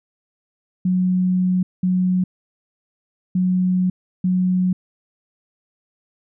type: tone bursts at uneven times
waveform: sine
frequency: 183.2 Hz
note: F#3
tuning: 17 cents flat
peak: -15 dBFS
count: 4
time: 0.85-1.63 / 1.83-2.24 / 3.35-3.9 / 4.24-4.73 s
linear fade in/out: 5 ms
effects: none